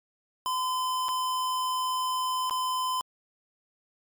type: tone with dropouts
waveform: square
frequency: 1021 Hz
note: C6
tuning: 43 cents flat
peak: -27 dBFS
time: 0.46-3.01 s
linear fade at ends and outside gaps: 0 ms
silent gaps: 1.084-1.089 / 2.497-2.509 s
effects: MP3 96 kbps